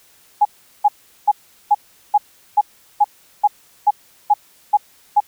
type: tone bursts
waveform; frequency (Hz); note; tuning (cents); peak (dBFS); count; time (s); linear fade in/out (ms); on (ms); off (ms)
sine; 830.6; G#5; 0; -8; 12; 0.41-5.204; 10; 42; 390
effects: white hiss -52 dBFS RMS until 5.27 s